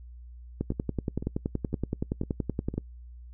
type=two click trains; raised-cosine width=3 ms; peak=-22 / -15 dBFS; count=5 / 24; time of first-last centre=0.72-2.74 / 0.61-2.78 s; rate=1.98 / 10.6 Hz; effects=noise-tail reverb RT60 0.1 s tail -25 dB re dry + added 60 Hz sine -43 dBFS peak until 3.33 s